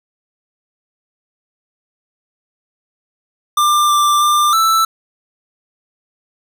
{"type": "tone with pitch steps", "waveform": "square", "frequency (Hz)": [1191, 1180, 1192, 1322], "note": ["D6", "D6", "D6", "E6"], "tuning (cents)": [24, 8, 25, 5], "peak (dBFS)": -11, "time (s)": [3.57, 4.85], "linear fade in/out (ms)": 5, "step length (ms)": 320, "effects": []}